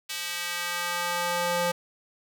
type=tone with high-pass filter sweep; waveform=square; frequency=174.61 Hz; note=F3; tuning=in tune; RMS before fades=-29 dBFS; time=0.09-1.72 s; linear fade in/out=10 ms; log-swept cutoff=2900 to 460 Hz; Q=0.99; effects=none